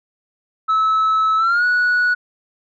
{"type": "tone with pitch glide", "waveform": "sine", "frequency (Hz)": [1300, 1467.7], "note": ["E6", "F#6"], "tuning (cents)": [-24, -14], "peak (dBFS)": -11, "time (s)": [0.68, 2.15], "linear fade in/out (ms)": 20, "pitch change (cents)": 210, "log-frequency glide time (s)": [1.37, 1.65], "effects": ["tanh soft clip ceiling -12 dBFS"]}